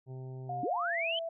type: harmonic tone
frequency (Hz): 130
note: C3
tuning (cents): -11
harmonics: 1 / 2 / 3 / 4 / 5 / 6 / 7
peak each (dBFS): -40 / -56 / -49 / -62 / -58 / -60 / -65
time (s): 0.06-0.65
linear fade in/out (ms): 50
type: tone with pitch glide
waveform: sine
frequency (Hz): 714 to 662.3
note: F5 to E5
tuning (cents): +38 to +8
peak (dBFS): -34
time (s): 0.49-1.29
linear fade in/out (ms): 5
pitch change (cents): -130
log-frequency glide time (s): 0.73-1.04
type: linear sweep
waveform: sine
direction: up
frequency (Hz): 246.9 to 3136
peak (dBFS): -31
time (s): 0.63-1.19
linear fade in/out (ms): 2
effects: none